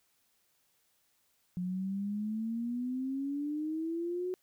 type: exponential sweep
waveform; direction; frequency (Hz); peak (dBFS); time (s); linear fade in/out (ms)
sine; up; 177.4 to 370; -32; 1.57-4.34; 0
effects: white hiss -73 dBFS RMS until 4.42 s